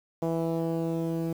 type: tone with low-pass filter sweep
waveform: 10% pulse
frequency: 164.81 Hz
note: E3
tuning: in tune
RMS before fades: -29 dBFS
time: 0.22-1.33 s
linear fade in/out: 5 ms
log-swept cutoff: 630 to 340 Hz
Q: 1
effects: 8-bit